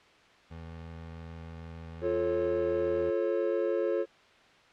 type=tone; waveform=25% pulse; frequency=82.41 Hz; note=E2; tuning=in tune; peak=-38 dBFS; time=0.5-3.11 s; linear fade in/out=20 ms
type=chord; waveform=triangle; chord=F augmented; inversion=none; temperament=just; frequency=349.2 / 436.5 / 545.7 Hz; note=F4 / A4 / C#5; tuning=0 / -14 / -27 cents; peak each=-29 dBFS; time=2.01-4.06 s; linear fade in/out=50 ms
effects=white hiss -58 dBFS RMS until 4.72 s + low-pass 3000 Hz 12 dB/octave